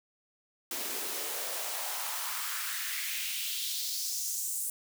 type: noise with high-pass filter sweep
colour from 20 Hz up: white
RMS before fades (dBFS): -35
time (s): 0.71-4.7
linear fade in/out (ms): 2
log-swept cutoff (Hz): 260 to 8900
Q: 2.4
effects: none